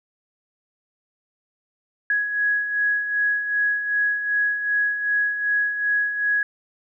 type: beating tone pair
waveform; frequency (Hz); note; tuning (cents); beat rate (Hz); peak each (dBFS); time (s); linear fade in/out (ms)
sine; 1667 / 1669.6; G#6 / G#6; +6 / +9; 2.6; -28 / -20; 2.1-6.43; 2
effects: none